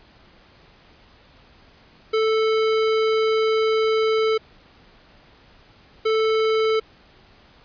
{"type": "tone pair in turn", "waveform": "square", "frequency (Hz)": [440, 440], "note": ["A4", "A4"], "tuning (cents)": [0, 0], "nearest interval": "unison", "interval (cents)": 0, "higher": "neither", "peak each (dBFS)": -18, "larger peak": "neither", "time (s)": [[2.13, 4.38], [6.05, 6.8]], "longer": "first", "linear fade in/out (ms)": 10, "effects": ["pink hiss -52 dBFS RMS until 7.64 s", "resampled to 11025 Hz"]}